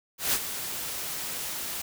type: noise with ADSR envelope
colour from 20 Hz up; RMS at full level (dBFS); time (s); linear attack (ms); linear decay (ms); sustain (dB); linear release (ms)
white; -24; 0.18-1.82; 150; 58; -10; 7
effects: none